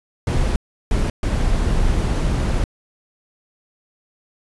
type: noise bursts at uneven times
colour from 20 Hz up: brown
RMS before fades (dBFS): -18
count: 3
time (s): 0.27-0.56 / 0.91-1.1 / 1.23-2.64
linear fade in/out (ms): 2
effects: resampled to 24000 Hz